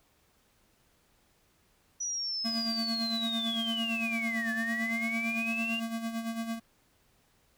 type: linear two-way sweep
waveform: sine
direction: down then up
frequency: 5900 to 1720 to 2814 Hz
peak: -31 dBFS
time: 2-5.8 s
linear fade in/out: 10 ms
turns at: 4.52 s
type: tone with tremolo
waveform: square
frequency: 227.8 Hz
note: A#3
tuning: 40 cents flat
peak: -31 dBFS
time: 2.44-6.6 s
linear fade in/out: 20 ms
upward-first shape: sine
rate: 8.9 Hz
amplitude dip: 60%
effects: pink hiss -68 dBFS RMS until 7.57 s

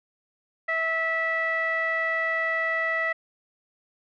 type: tone with low-pass filter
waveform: sawtooth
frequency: 653 Hz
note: E5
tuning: 17 cents flat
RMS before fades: -26 dBFS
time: 0.68-3.13 s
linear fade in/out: 10 ms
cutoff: 1900 Hz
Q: 7.5
effects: none

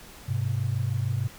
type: tone pair together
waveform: sine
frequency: 101.83 / 128.4 Hz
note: G#2 / C3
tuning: -34 / -32 cents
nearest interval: major third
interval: 402 cents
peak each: -27 dBFS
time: 0.28-1.28 s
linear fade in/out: 10 ms
effects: pink hiss -47 dBFS RMS until 1.38 s

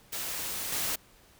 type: noise with level steps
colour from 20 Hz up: white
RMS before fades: -35 / -31 dBFS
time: 0.12-0.96 s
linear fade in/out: 10 ms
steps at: 0.72 s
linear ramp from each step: 5 ms
effects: pink hiss -59 dBFS RMS until 1.39 s

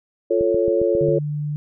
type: chord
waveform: sine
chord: F augmented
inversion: none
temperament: equal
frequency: 349.2 / 440 / 554.4 Hz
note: F4 / A4 / C#5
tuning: 0 / 0 / 0 cents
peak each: -20 dBFS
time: 0.3-1.19 s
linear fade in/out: 10 ms
type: click train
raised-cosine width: 3 ms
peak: -17 dBFS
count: 6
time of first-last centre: 0.41-1.087 s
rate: 7.39 Hz
type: tone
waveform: sine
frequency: 148.3 Hz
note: D3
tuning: 17 cents sharp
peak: -22 dBFS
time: 1.01-1.56 s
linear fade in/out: 0 ms
effects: none

